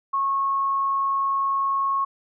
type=tone; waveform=sine; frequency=1095 Hz; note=C#6; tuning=22 cents flat; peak=-20 dBFS; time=0.13-2.05 s; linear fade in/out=10 ms; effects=none